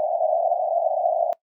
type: band-pass noise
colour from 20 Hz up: pink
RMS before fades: -22 dBFS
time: 0-1.33 s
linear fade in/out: 0 ms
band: 620 to 730 Hz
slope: 96 dB/octave
effects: noise-tail reverb RT60 0.1 s tail -21 dB re dry

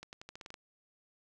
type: accelerating click train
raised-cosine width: 0.2 ms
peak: -29 dBFS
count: 9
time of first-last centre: 0.03-0.542 s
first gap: 99 ms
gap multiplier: 0.87
effects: none

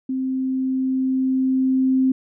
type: tone with level ramp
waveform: sine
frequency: 261.6 Hz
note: C4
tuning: in tune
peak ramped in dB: -21 to -14 dBFS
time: 0.09-2.12 s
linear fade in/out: 5 ms
effects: none

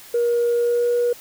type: tone with pitch glide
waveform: sine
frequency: 475 to 481.6 Hz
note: A#4 to B4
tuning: +33 to -44 cents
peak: -15 dBFS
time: 0.14-1.13 s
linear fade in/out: 5 ms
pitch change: +23 cents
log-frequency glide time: 0.56-0.95 s
effects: tanh soft clip ceiling -13 dBFS + white hiss -43 dBFS RMS until 1.2 s

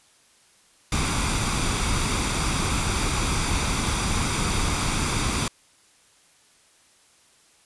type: noise with comb filter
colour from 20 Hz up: pink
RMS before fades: -24 dBFS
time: 0.92-5.48 s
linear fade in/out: 2 ms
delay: 0.84 ms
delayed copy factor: +0.5
effects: white hiss -58 dBFS RMS until 7.65 s + resampled to 24000 Hz

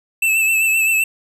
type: tone with vibrato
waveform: square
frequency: 2637 Hz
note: E7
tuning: in tune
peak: -14 dBFS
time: 0.22-1.04 s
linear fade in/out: 5 ms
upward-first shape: sine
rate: 7.7 Hz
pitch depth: 35 cents each way
effects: none

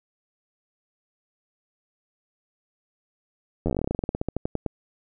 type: slowing click train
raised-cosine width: 2 ms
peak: -12 dBFS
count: 24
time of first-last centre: 3.66-4.663 s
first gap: 11 ms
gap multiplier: 1.11
effects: none

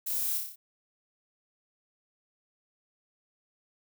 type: noise with echo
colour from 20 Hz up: violet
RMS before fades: -33 dBFS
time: 0.06-0.38 s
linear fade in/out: 10 ms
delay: 30 ms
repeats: 6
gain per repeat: -3 dB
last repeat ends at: 0.56 s
effects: none

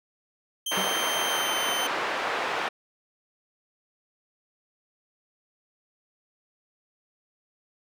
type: tone with pitch glide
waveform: sawtooth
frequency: 3136 to 3080 Hz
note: G7 to G7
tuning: 0 to -31 cents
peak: -25 dBFS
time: 0.66-1.87 s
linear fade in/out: 5 ms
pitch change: -31 cents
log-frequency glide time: 1.27-1.57 s
type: band-pass noise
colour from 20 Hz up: pink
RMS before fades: -29 dBFS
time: 0.71-2.69 s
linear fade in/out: 10 ms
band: 610 to 2300 Hz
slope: 12 dB/octave
type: tone with exponential decay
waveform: sawtooth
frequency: 190 Hz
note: F#3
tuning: 46 cents sharp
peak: -24 dBFS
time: 0.77-1.01 s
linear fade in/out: 5 ms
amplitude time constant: 51 ms
effects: none

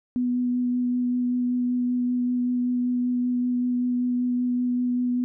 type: tone with vibrato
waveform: sine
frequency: 246.9 Hz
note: B3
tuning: in tune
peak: -21 dBFS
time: 0.16-5.24 s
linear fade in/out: 0 ms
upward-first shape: sine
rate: 5.2 Hz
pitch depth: 10 cents each way
effects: none

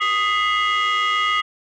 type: tone cluster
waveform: sine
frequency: 1246 / 2002 / 2109 / 2864 / 3301 Hz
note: D#6 / B6 / C7 / F7 / G#7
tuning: +2 / +23 / +13 / +43 / -11 cents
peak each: -18 / -23 / -25 / -24 / -27 dBFS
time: 0-1.42 s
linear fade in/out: 20 ms
effects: tanh soft clip ceiling -12 dBFS

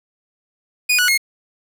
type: tone with pitch steps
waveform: sawtooth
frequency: 2466 / 1470 / 2154 Hz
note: D#7 / F#6 / C7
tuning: -16 / -12 / +50 cents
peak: -10 dBFS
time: 0.89-1.178 s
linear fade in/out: 10 ms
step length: 96 ms
effects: 7-bit

